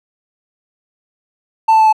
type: tone with pitch steps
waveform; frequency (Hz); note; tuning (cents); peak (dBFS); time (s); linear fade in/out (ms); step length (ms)
triangle; 888 / 881.4 / 874.8 / 868.2; A5 / A5 / A5 / A5; +16 / +3 / -10 / -23; -4; 1.68-1.928; 10; 62
effects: tanh soft clip ceiling 0 dBFS